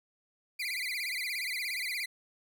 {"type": "tone with vibrato", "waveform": "30% pulse", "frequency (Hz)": 2200, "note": "C#7", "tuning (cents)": -14, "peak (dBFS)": -30, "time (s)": [0.59, 2.06], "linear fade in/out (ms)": 10, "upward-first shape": "sine", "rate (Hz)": 17, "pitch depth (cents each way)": 180, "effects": []}